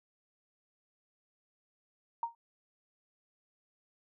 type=tone with exponential decay; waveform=sine; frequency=930 Hz; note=A#5; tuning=4 cents flat; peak=-27 dBFS; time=2.23-2.35 s; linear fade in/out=2 ms; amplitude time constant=26 ms; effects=none